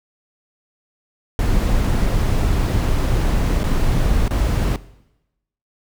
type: noise with dropouts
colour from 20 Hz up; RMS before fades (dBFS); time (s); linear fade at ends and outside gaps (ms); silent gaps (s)
brown; -17; 1.39-4.76; 1; 3.633-3.64 / 4.28-4.308
effects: noise-tail reverb RT60 0.9 s tail -18 dB re dry